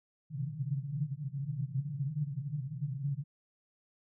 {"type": "band-pass noise", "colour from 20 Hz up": "white", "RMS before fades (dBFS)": -36, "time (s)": [0.3, 3.24], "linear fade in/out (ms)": 50, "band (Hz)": [130, 150], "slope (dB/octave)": 96, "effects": []}